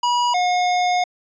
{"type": "tone pair in turn", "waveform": "square", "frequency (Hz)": [969, 720.5], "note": ["B5", "F#5"], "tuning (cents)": [-33, -46], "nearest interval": "perfect fourth", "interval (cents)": 513, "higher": "first", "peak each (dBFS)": -17, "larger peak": "neither", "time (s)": [[0.03, 0.34], [0.34, 1.04]], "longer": "second", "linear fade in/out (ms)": 5, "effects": ["resampled to 16000 Hz"]}